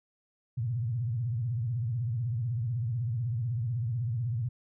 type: tone with vibrato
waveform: sine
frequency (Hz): 117.8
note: A#2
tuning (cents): +19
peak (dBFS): -28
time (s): 0.57-4.49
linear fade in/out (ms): 10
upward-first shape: sine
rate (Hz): 16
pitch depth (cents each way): 180
effects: none